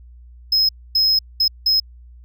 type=tone bursts at uneven times; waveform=triangle; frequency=5130 Hz; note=E8; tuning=48 cents flat; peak=-12 dBFS; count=4; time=0.52-0.69 / 0.95-1.19 / 1.4-1.48 / 1.66-1.8 s; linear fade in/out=5 ms; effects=added 60 Hz sine -40 dBFS peak until 2.24 s